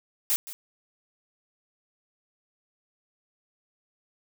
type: noise with echo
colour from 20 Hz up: blue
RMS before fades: -24 dBFS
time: 0.3-0.36 s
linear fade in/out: 0 ms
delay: 170 ms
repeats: 1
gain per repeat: -15 dB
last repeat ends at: 0.53 s
effects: none